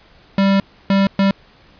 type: tone bursts at uneven times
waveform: square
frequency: 196 Hz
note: G3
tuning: in tune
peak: -12 dBFS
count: 3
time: 0.38-0.6 / 0.9-1.07 / 1.19-1.31 s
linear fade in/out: 2 ms
effects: pink hiss -49 dBFS RMS until 1.79 s + resampled to 11025 Hz